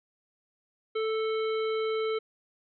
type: harmonic tone with a mistuned harmonic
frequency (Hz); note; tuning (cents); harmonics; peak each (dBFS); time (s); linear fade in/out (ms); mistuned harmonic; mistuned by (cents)
440; A4; 0; 1 / 3 / 5 / 7 / 9; -27 / -37 / -41 / -44 / -46; 0.95-2.19; 10; 7; +23
effects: none